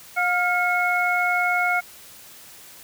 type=tone cluster; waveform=sine; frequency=716 / 1405 / 2187 Hz; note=F5 / F6 / C#7; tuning=+43 / +10 / -24 cents; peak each=-23 dBFS; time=0.16-1.81 s; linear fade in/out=20 ms; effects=white hiss -45 dBFS RMS until 2.83 s